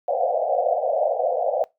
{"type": "band-pass noise", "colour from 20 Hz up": "white", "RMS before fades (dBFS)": -22, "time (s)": [0.08, 1.64], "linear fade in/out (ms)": 0, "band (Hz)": [500, 750], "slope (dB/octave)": 96, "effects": ["noise-tail reverb RT60 0.2 s tail -23 dB re dry"]}